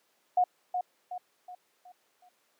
sine tone with echo, 724 Hz, F#5, 38 cents flat, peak -20 dBFS, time 0.37-0.44 s, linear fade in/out 5 ms, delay 370 ms, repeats 5, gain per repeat -7 dB, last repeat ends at 2.29 s, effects pink hiss -70 dBFS RMS until 2.59 s + high-pass 400 Hz 12 dB/octave

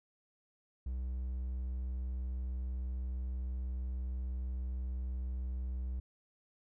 triangle tone, 63.1 Hz, B1, 38 cents sharp, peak -33 dBFS, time 0.86-6 s, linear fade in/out 5 ms, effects none

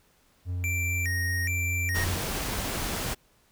triangle tone, 89.5 Hz, F2, 43 cents sharp, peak -26 dBFS, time 0.45-2.19 s, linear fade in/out 50 ms
square tone with vibrato, 2093 Hz, C7, in tune, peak -29 dBFS, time 0.64-2.04 s, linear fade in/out 0 ms, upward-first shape square, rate 1.2 Hz, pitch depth 200 cents each way
pink noise, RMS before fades -31 dBFS, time 1.94-3.15 s, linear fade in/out 20 ms
effects pink hiss -64 dBFS RMS until 3.51 s

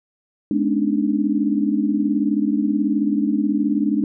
sine tone cluster, 211.4 / 249.6 / 285.1 / 303.8 Hz, G#3 / B3 / C#4 / D#4, +31 / +19 / +49 / -41 cents, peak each -21 / -27 / -21 / -22 dBFS, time 0.51-4.04 s, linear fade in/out 2 ms, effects none

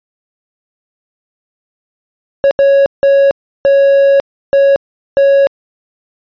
triangle tone bursts at uneven times, 554 Hz, C#5, 1 cent flat, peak -3 dBFS, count 6, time 2.44-2.51 / 2.59-2.86 / 3.03-3.31 / 3.65-4.2 / 4.53-4.76 / 5.17-5.47 s, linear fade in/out 0 ms, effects resampled to 11025 Hz

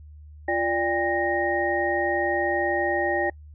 sine tone cluster, 347.3 / 588 / 800 / 1864 Hz, F4 / D5 / G5 / A#6, -10 / +2 / +35 / -1 cents, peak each -27 dBFS, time 0.48-3.3 s, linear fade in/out 5 ms, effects noise-tail reverb RT60 0.1 s tail -26 dB re dry + added 75 Hz sine -42 dBFS peak until 3.54 s

